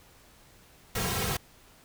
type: noise with comb filter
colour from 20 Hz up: pink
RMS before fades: -30 dBFS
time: 0.95-1.37 s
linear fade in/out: 5 ms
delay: 3.4 ms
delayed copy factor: -0.85
effects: pink hiss -57 dBFS RMS until 1.84 s